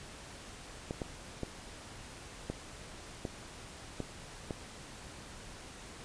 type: clicks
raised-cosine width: 2 ms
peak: -22 dBFS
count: 7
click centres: 0.909 / 1.018 / 1.433 / 2.5 / 3.252 / 4.003 / 4.508 s
effects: pink hiss -49 dBFS RMS until 6.04 s + resampled to 22050 Hz